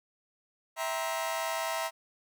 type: chord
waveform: sawtooth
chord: C dominant seventh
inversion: first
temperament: just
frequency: 654.1 / 784.9 / 941.9 / 1046.5 Hz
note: E5 / G5 / Bb5 / C6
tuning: -14 / +2 / +18 / 0 cents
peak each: -30 / -36 / -32 / -35 dBFS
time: 0.76-1.91 s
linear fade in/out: 50 ms
effects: none